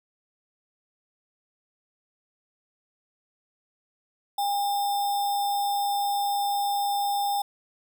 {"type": "tone with sample-and-hold", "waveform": "sine", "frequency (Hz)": 808, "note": "G#5", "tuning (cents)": -48, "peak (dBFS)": -23, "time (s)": [4.38, 7.42], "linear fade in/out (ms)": 5, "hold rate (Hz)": 4410, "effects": []}